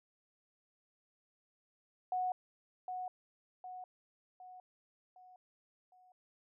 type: tone with echo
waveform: sine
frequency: 735 Hz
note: F#5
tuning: 12 cents flat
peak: -32 dBFS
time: 2.12-2.32 s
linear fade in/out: 2 ms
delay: 760 ms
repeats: 5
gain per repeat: -6 dB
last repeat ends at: 6.12 s
effects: none